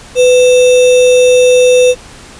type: tone with sample-and-hold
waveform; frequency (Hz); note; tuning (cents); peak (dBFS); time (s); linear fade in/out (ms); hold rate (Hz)
sine; 500; B4; +21; -3; 0.15-1.95; 50; 3150
effects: pink hiss -34 dBFS RMS until 2.39 s + resampled to 22050 Hz